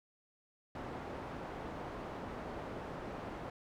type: low-pass noise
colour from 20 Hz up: white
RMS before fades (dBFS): -44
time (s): 0.75-3.5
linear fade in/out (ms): 2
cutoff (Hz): 820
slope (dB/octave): 12
effects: none